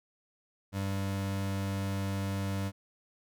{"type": "tone pair together", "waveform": "square", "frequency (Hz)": [97.92, 196], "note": ["G2", "G3"], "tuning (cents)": [-1, 0], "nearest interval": "octave", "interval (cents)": 1201, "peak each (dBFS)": [-33, -37], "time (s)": [0.72, 2.72], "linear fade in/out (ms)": 50, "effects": []}